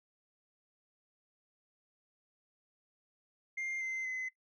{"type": "tone with pitch steps", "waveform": "sine", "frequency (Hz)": [2108, 2073, 2039], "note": ["C7", "C7", "C7"], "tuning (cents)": [12, -17, -45], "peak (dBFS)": -33, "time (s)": [3.57, 4.29], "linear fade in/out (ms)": 10, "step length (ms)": 240, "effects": ["noise-tail reverb RT60 0.1 s tail -19 dB re dry", "tanh soft clip ceiling -34 dBFS"]}